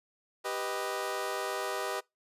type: chord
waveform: 20% pulse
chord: G augmented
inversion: none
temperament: equal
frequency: 392 / 493.9 / 622.3 Hz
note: G4 / B4 / D#5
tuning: 0 / 0 / 0 cents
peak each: -32 dBFS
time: 0.44-2.01 s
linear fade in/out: 20 ms
effects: noise-tail reverb RT60 0.2 s tail -24 dB re dry + resampled to 32000 Hz